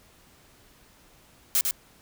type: noise with echo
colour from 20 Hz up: blue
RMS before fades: -22 dBFS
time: 1.55-1.61 s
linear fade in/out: 0 ms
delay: 100 ms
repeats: 1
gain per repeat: -4 dB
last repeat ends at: 1.71 s
effects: pink hiss -57 dBFS RMS until 2.01 s